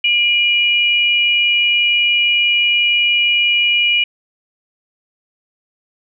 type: tone pair together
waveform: sine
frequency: 2399 / 2910 Hz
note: D7 / F#7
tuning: +36 / -29 cents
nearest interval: minor third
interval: 335 cents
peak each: -14 dBFS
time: 0.04-4.04 s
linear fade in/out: 5 ms
effects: none